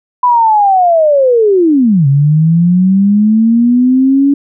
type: linear two-way sweep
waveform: sine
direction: down then up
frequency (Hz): 1002 to 135.6 to 283.8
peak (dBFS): -5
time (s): 0.23-4.34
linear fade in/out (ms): 5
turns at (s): 2.07
effects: none